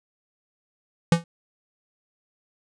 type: tone with exponential decay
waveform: square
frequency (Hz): 168.5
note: E3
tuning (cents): +38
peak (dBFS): -11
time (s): 1.12-1.24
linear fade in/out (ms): 2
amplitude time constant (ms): 26
effects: resampled to 22050 Hz